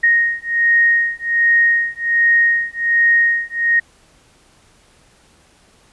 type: beating tone pair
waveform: sine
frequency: 1864.7 / 1866 Hz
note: A#6 / A#6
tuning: 0 / +1 cents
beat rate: 1.3 Hz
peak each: -15 dBFS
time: 0.03-3.8 s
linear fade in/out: 10 ms
effects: pink hiss -52 dBFS RMS until 5.92 s + resampled to 24000 Hz